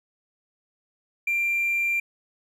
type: tone with hard clipping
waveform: triangle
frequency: 2372 Hz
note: D7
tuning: 17 cents sharp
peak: -22 dBFS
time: 1.27-2 s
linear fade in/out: 5 ms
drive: 4 dB
effects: none